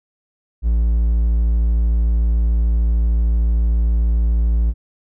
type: tone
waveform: triangle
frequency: 56.7 Hz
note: A#1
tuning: 47 cents flat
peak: -11 dBFS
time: 0.62-4.74 s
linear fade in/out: 50 ms
effects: none